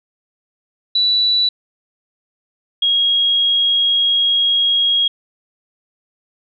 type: tone pair in turn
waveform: sine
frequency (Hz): 3951 / 3285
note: B7 / G#7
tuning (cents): 0 / -20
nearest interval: minor third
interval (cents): 320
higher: first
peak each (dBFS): -12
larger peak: neither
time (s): 0.95-1.49 / 2.82-5.08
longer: second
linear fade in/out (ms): 5
effects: none